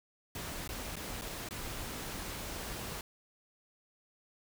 pink noise with dropouts, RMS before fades -41 dBFS, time 0.35-3.01 s, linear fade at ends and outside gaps 2 ms, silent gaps 0.677-0.69 / 0.957-0.965 / 1.213-1.219 / 1.488-1.508 s, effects none

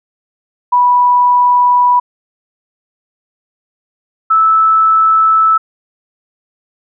sine tone pair in turn, 982 / 1310.8 Hz, B5 / E6, -10 / -10 cents, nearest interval perfect fourth, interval 500 cents, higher second, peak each -6 dBFS, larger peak neither, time 0.72-2 / 4.3-5.58 s, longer neither, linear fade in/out 10 ms, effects none

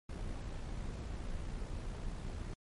brown noise with amplitude modulation, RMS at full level -39 dBFS, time 0.09-2.54 s, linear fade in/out 5 ms, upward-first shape sine, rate 60.3 Hz, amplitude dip 40%, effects MP3 48 kbps

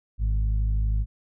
harmonic tone with a mistuned harmonic, 52.5 Hz, G#1, 19 cents sharp, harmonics 1 / 2 / 3 / 4, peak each -21 / -30 / -42 / -45 dBFS, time 0.18-1.06 s, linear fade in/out 50 ms, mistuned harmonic 3, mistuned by -29 cents, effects none

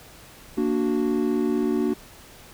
triangle chord, Bb augmented, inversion none, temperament equal, 233.1 / 293.7 / 370 Hz, Bb3 / D4 / F#4, 0 / 0 / 0 cents, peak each -23 dBFS, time 0.57-1.94 s, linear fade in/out 10 ms, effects pink hiss -47 dBFS RMS until 2.53 s

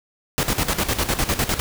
pink noise with tremolo, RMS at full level -20 dBFS, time 0.38-1.6 s, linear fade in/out 0 ms, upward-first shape square, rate 9.9 Hz, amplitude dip 70%, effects none

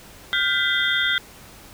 sine tone cluster, 1414 / 1558 / 2004 / 3244 / 3580 Hz, F6 / G6 / B6 / G#7 / A7, +21 / -11 / +25 / -41 / +29 cents, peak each -25 dBFS, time 0.33-1.18 s, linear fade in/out 0 ms, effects pink hiss -45 dBFS RMS until 1.73 s

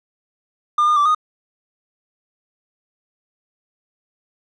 triangle tone with pitch steps, 1204 / 1216 / 1166 / 1238 Hz, D6 / D#6 / D6 / D#6, +43 / -40 / -13 / -9 cents, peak -10 dBFS, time 0.78-1.148 s, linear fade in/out 5 ms, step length 92 ms, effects tanh soft clip ceiling -6 dBFS + resampled to 22050 Hz

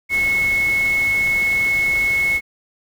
sine tone in noise, 2189 Hz, C#7, 22 cents flat, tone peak -15 dBFS, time 0.09-2.41 s, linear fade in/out 50 ms, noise pink, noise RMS -32 dBFS, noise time 0.09-2.41 s, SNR +14 dB, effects none

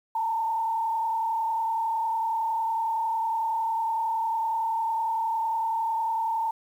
sine tone with frequency modulation, 901 Hz, A5, 41 cents sharp, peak -24 dBFS, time 0.15-6.51 s, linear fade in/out 5 ms, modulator 30.9 Hz, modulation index 0.91, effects 9-bit

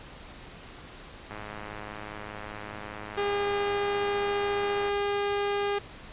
click train, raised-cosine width 0.5 ms, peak -24 dBFS, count 377, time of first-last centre 1.31-4.891 s, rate 105 Hz
sawtooth tone, 405.4 Hz, G#4, 42 cents flat, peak -22 dBFS, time 3.17-5.79 s, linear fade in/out 10 ms
effects pink hiss -46 dBFS RMS until 6.12 s + resampled to 8000 Hz

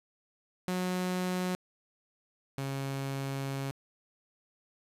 sawtooth tone pair in turn, 182.4 / 136.65 Hz, F#3 / C#3, -24 / -24 cents, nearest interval perfect fourth, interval 500 cents, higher first, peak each -26 / -29 dBFS, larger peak first, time 0.68-1.55 / 2.58-3.71 s, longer second, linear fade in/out 0 ms, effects resampled to 32000 Hz + 9-bit

